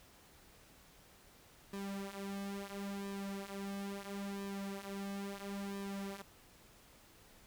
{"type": "tone with flanger", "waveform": "sawtooth", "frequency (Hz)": 198.2, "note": "G3", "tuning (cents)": 19, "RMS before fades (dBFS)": -43, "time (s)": [1.73, 6.22], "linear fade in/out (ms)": 5, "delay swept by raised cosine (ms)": [1.4, 7.2], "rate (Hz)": 0.74, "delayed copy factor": -0.75, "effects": ["pink hiss -62 dBFS RMS until 7.46 s"]}